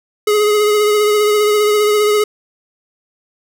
square tone with vibrato, 419.7 Hz, G#4, 18 cents sharp, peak -11 dBFS, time 0.27-2.24 s, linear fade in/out 5 ms, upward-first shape triangle, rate 15 Hz, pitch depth 29 cents each way, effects none

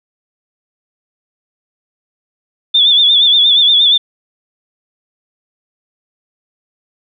sine tone with vibrato, 3493 Hz, A7, 13 cents flat, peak -6 dBFS, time 2.74-3.98 s, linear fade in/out 10 ms, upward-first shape sine, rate 8.5 Hz, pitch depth 71 cents each way, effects none

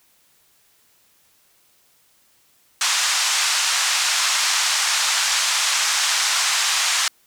white band-pass noise, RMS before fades -20 dBFS, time 2.81-7.08 s, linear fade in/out 2 ms, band 880 to 7500 Hz, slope 24 dB/octave, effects white hiss -59 dBFS RMS until 7.26 s

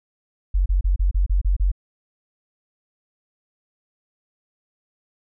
sine tone bursts, 46.24 Hz, F#1, in tune, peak -15 dBFS, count 8, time 0.54-1.717 s, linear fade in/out 10 ms, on 120 ms, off 31 ms, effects none

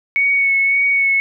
sine tone with vibrato, 2219 Hz, C#7, 1 cent sharp, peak -12 dBFS, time 0.16-1.2 s, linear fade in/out 0 ms, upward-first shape sine, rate 1.8 Hz, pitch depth 19 cents each way, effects none

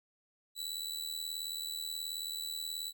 sawtooth tone with amplitude modulation, 3951 Hz, B7, in tune, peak -31 dBFS, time 0.55-2.93 s, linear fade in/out 50 ms, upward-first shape sine, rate 78.6 Hz, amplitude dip 75%, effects none

